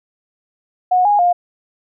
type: tone with pitch steps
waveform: sine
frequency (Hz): 730 / 824 / 707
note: F#5 / G#5 / F5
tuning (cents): -24 / -14 / +21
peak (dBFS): -10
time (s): 0.91-1.33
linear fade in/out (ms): 10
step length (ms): 140
effects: none